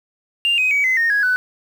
sine tone with pitch steps, 2794 / 2518 / 2269 / 2045 / 1843.4 / 1661.3 / 1497.3 Hz, F7 / D#7 / C#7 / C7 / A#6 / G#6 / F#6, 0 / +20 / +40 / -40 / -20 / 0 / +20 cents, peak -13 dBFS, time 0.45-1.36 s, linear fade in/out 0 ms, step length 130 ms, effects tanh soft clip ceiling -10 dBFS + 7-bit

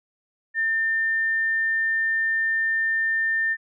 sine tone, 1800 Hz, A6, 39 cents sharp, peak -20 dBFS, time 0.54-3.57 s, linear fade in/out 50 ms, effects none

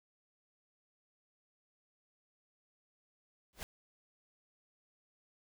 pink noise with exponential growth, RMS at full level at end -38 dBFS, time 3.53-3.63 s, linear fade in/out 0 ms, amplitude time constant 21 ms, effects none

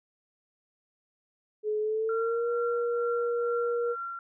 sine tone with pitch glide, 426 to 475.4 Hz, G#4 to A#4, +44 to +34 cents, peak -26 dBFS, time 1.63-3.96 s, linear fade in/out 50 ms, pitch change +190 cents, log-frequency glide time 1.8-2.49 s
sine tone with tremolo, 1371 Hz, F6, 32 cents flat, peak -32 dBFS, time 2.09-4.19 s, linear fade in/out 2 ms, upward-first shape triangle, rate 2.2 Hz, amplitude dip 55%
effects none

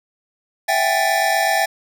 square tone cluster, 664 / 760 / 808 / 1761 Hz, E5 / F#5 / G#5 / A6, +12 / +46 / -48 / +1 cents, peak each -22 dBFS, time 0.68-1.66 s, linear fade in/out 10 ms, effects none

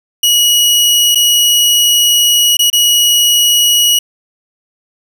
sawtooth tone with dropouts, 2911 Hz, F#7, 29 cents flat, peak -4 dBFS, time 0.23-3.99 s, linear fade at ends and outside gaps 5 ms, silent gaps 1.148-1.155 / 2.57-2.591 / 2.701-2.729 s, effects none

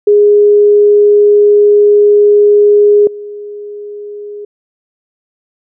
sine tone with level steps, 413.4 Hz, G#4, 8 cents flat, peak -3 / -22 dBFS, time 0.07-4.45 s, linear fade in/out 5 ms, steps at 3.07 s, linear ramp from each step 2 ms, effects none

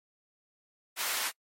pink high-pass noise, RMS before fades -32 dBFS, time 0.96-1.32 s, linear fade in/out 50 ms, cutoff 1000 Hz, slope 12 dB/octave, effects noise-tail reverb RT60 0.1 s tail -26 dB re dry + MP3 64 kbps

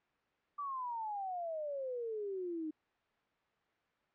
sine exponential sweep, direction down, 1174.7 to 304.2 Hz, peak -37 dBFS, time 0.58-2.71 s, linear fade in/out 10 ms, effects white hiss -75 dBFS RMS until 4.14 s + low-pass 2000 Hz 12 dB/octave

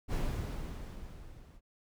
brown noise with level ramp, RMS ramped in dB -30 to -55 dBFS, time 0.08-1.61 s, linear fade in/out 50 ms, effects none

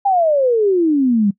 sine exponential sweep, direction down, 816 to 193.7 Hz, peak -11 dBFS, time 0.05-1.31 s, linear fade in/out 10 ms, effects noise-tail reverb RT60 0.1 s tail -22 dB re dry

